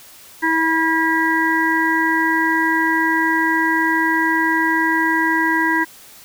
harmonic tone, 323.9 Hz, E4, 30 cents flat, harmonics 1 / 3 / 5 / 6, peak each -20 / -20 / -20 / -20 dBFS, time 0.42-5.85 s, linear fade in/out 20 ms, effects white hiss -43 dBFS RMS until 6.24 s

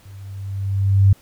sine tone with level ramp, 98 Hz, G2, in tune, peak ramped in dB -37 to -7 dBFS, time 0.05-1.13 s, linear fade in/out 5 ms, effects pink hiss -52 dBFS RMS until 1.21 s

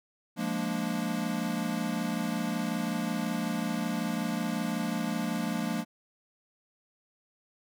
square chord, Bb dominant seventh, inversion second, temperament equal, 174.61 / 207.7 / 233.1 / 293.7 Hz, F3 / Ab3 / Bb3 / D4, 0 / 0 / 0 / 0 cents, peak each -36 / -35 / -34 / -38 dBFS, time 0.36-5.85 s, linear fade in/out 50 ms, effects none

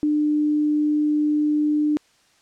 sine tone, 299.6 Hz, D4, 35 cents sharp, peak -17 dBFS, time 0.03-1.97 s, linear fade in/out 0 ms, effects white hiss -59 dBFS RMS until 2.41 s + low-pass 7000 Hz 12 dB/octave

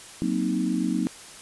sine chord, C half-diminished seventh, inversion second, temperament equal, 185 / 233.1 / 261.6 / 311.1 Hz, Gb3 / Bb3 / C4 / Eb4, 0 / 0 / 0 / 0 cents, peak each -28 dBFS, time 0.22-1.07 s, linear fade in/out 0 ms, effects white hiss -44 dBFS RMS until 1.41 s + resampled to 24000 Hz

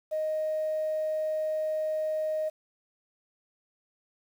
sine tone, 622.3 Hz, D#5, in tune, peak -26 dBFS, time 0.11-2.5 s, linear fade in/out 20 ms, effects tanh soft clip ceiling -22 dBFS + 9-bit

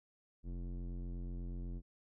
square tone with low-pass filter, 44.1 Hz, F1, 18 cents sharp, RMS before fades -42 dBFS, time 0.43-1.82 s, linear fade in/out 50 ms, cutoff 280 Hz, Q 1.4, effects none

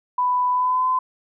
sine tone with pitch glide, 994 to 1021.4 Hz, B5 to C6, +11 to -42 cents, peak -17 dBFS, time 0.18-0.99 s, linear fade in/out 5 ms, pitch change +47 cents, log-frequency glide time 0.51-0.88 s, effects none

